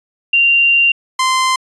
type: tone pair in turn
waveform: sine / sawtooth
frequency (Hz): 2773 / 1038.7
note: F7 / C6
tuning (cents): -13 / -13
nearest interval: octave + perfect fourth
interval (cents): 1700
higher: first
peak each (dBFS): -8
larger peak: neither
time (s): 0.33-0.92 / 1.19-1.56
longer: first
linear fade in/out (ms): 5
effects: resampled to 22050 Hz